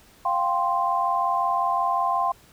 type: chord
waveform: sine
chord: F suspended second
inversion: none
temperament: equal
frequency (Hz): 698.5 / 784 / 1046.5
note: F5 / G5 / C6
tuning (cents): 0 / 0 / 0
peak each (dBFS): -26 / -26 / -23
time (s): 0.25-2.32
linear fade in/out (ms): 5
effects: pink hiss -54 dBFS RMS until 2.52 s